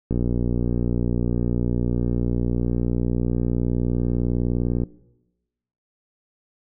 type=click train; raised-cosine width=3 ms; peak=-10 dBFS; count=284; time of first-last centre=0.11-4.835 s; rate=59.9 Hz; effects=noise-tail reverb RT60 1.0 s tail -21 dB re dry